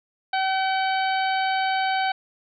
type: harmonic tone with a mistuned harmonic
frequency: 764 Hz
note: G5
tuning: 45 cents flat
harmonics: 1 / 2 / 3 / 4 / 5 / 6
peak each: -22 / -28 / -32 / -34 / -36 / -38 dBFS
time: 0.33-2.12 s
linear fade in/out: 5 ms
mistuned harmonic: 6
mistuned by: -55 cents
effects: none